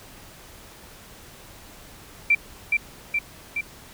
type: tone with echo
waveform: sine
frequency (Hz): 2349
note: D7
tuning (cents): 0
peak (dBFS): -14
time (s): 2.3-2.35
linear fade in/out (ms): 5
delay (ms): 420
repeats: 3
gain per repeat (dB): -3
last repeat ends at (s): 3.61
effects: pink hiss -46 dBFS RMS until 3.93 s